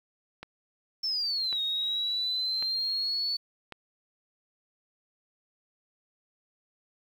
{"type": "click train", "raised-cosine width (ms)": 0.3, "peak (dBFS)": -24, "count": 4, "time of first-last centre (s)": [0.43, 3.723], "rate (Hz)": 0.911}
{"type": "exponential two-way sweep", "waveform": "sine", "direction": "down then up", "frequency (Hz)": [5390, 3729, 4465], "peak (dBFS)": -27, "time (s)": [1.03, 3.37], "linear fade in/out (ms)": 10, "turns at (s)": 1.61}
{"effects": ["9-bit"]}